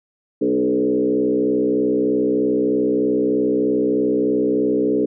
sine tone with frequency modulation, 360 Hz, F#4, 47 cents flat, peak -15 dBFS, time 0.41-5.06 s, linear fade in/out 10 ms, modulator 63.2 Hz, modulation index 1.9, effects none

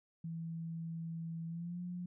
sine tone with pitch glide, 164.81 to 177.66 Hz, E3 to F3, 0 to +30 cents, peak -39 dBFS, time 0.24-2.06 s, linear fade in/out 5 ms, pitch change +130 cents, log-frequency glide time 1.47-1.81 s, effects none

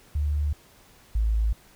sine tone pair in turn, 73.7 / 54.58 Hz, D2 / A1, +7 / -13 cents, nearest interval perfect fourth, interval 520 cents, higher first, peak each -22 / -20 dBFS, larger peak second, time 0.15-0.53 / 1.15-1.53 s, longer neither, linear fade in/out 5 ms, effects pink hiss -55 dBFS RMS until 1.75 s

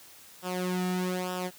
sawtooth tone with flanger, 182.2 Hz, F#3, 26 cents flat, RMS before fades -31 dBFS, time 0.42-1.51 s, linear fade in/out 50 ms, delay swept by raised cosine 0.46 to 1.96 ms, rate 1.1 Hz, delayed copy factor -0.75, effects white hiss -52 dBFS RMS until 1.58 s + high-pass 80 Hz 12 dB/octave

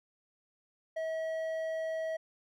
sine tone with hard clipping, 643 Hz, E5, 43 cents flat, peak -34 dBFS, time 0.96-2.17 s, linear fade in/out 10 ms, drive 6 dB, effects none

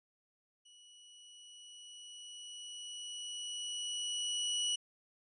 sawtooth tone with level ramp, 2937 Hz, F#7, 13 cents flat, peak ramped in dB -55 to -28 dBFS, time 0.65-4.76 s, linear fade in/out 10 ms, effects resampled to 24000 Hz

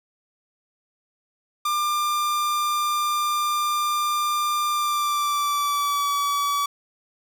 45% pulse tone with pitch glide, 1195 to 1143.7 Hz, D6 to D6, +30 to -46 cents, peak -21 dBFS, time 1.65-6.66 s, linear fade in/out 5 ms, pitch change -76 cents, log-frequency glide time 4.68-6.1 s, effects none

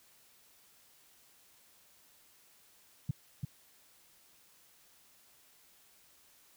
sine tone with echo, 138.2 Hz, C#3, 5 cents flat, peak -27 dBFS, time 3.09-3.11 s, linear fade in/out 5 ms, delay 340 ms, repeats 1, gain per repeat -4 dB, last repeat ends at 3.45 s, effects white hiss -64 dBFS RMS until 6.56 s

